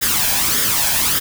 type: noise with flanger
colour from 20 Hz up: white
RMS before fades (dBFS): -17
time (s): 0.01-1.2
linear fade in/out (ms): 20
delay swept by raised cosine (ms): 0.58 to 1.25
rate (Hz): 1.7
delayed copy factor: +0.6
effects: none